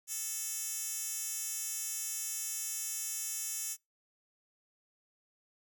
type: tone with high-pass filter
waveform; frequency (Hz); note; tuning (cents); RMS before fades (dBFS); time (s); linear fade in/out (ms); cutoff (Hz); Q
10% pulse; 440; A4; 0; -38; 0.07-3.77; 50; 7500; 1.4
effects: noise-tail reverb RT60 0.2 s tail -25 dB re dry